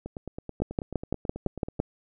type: two click trains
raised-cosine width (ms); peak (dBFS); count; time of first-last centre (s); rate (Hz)
2; -12 / -22; 8 / 17; 0.62-1.8 / 0.06-1.793; 5.93 / 9.23
effects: none